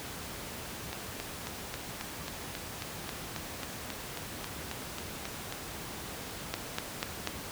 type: two click trains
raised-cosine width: 0.2 ms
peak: -13 / -19 dBFS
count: 4 / 18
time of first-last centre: 6.54-7.273 / 0.93-5.525 s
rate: 4.09 / 3.7 Hz
effects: pink hiss -41 dBFS RMS until 7.51 s + high-pass 60 Hz 12 dB/octave

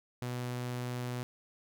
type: tone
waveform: sawtooth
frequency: 123.47 Hz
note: B2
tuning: in tune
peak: -31 dBFS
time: 0.22-1.23 s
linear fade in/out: 0 ms
effects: none

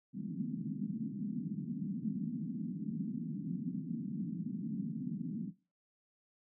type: band-pass noise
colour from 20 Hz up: pink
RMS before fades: -39 dBFS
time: 0.13-5.52 s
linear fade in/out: 50 ms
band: 160 to 260 Hz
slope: 48 dB/octave
effects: noise-tail reverb RT60 0.3 s tail -17 dB re dry

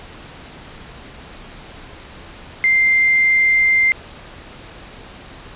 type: tone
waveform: sine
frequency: 2093 Hz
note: C7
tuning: in tune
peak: -11 dBFS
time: 2.64-3.92 s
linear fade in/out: 0 ms
effects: pink hiss -38 dBFS RMS until 5.55 s + resampled to 8000 Hz

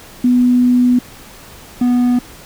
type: tone pair in turn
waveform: sine / triangle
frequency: 247.3 / 245.7 Hz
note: B3 / B3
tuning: +3 / -9 cents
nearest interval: unison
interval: 12 cents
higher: first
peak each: -8 dBFS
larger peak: neither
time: 0.24-0.99 / 1.81-2.19 s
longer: first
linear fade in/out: 5 ms
effects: pink hiss -38 dBFS RMS until 2.45 s

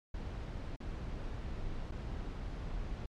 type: noise with dropouts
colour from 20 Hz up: brown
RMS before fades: -40 dBFS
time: 0.14-3.06 s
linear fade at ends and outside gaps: 5 ms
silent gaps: 0.762-0.802 / 1.912-1.919 s
effects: low-pass 5000 Hz 12 dB/octave + MP3 96 kbps

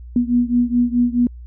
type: beating tone pair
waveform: sine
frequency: 240.7 / 245.4 Hz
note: B3 / B3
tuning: -44 / -11 cents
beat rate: 4.7 Hz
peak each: -16 / -18 dBFS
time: 0.16-1.27 s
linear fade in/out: 2 ms
effects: added 60 Hz sine -33 dBFS peak until 1.46 s

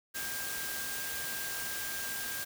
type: tone in noise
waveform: sine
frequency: 1600 Hz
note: G6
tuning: 35 cents sharp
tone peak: -41 dBFS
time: 0.14-2.45 s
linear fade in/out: 20 ms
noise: white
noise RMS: -38 dBFS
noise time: 0.14-2.45 s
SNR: -6 dB
effects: none

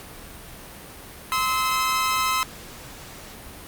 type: tone pair together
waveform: sawtooth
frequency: 1037 / 1293 Hz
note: C6 / E6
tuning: -16 / -34 cents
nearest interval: major third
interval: 382 cents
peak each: -20 dBFS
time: 1.32-2.43 s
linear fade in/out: 0 ms
effects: pink hiss -41 dBFS RMS until 3.67 s + Opus 48 kbps

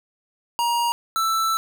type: tone pair in turn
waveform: square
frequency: 945 / 1325.3 Hz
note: A#5 / E6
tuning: +23 / +9 cents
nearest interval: tritone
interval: 586 cents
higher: second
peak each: -20 dBFS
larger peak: neither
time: 0.59-0.92 / 1.16-1.57 s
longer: second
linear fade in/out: 0 ms
effects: none

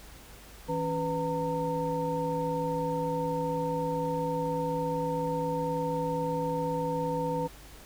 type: tone cluster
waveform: sine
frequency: 162.2 / 278 / 497.1 / 914 Hz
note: E3 / C#4 / B4 / A#5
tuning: -28 / +5 / +11 / -34 cents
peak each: -34 / -36 / -31 / -33 dBFS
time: 0.68-7.48 s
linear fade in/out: 20 ms
effects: added 50 Hz sine -51 dBFS peak until 7.85 s + pink hiss -51 dBFS RMS until 7.85 s

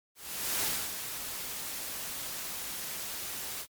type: noise with ADSR envelope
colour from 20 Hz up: white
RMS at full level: -30 dBFS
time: 0.15-3.67 s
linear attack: 480 ms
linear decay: 280 ms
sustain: -8 dB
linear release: 62 ms
effects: MP3 96 kbps

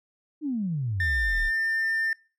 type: exponential sweep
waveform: sine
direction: down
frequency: 318.4 to 30.87 Hz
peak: -25 dBFS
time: 0.41-1.51 s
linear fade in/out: 50 ms
type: tone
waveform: triangle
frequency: 1798 Hz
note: A6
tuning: 37 cents sharp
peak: -21 dBFS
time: 1-2.13 s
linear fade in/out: 2 ms
effects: noise-tail reverb RT60 0.4 s tail -26 dB re dry + tanh soft clip ceiling -17 dBFS

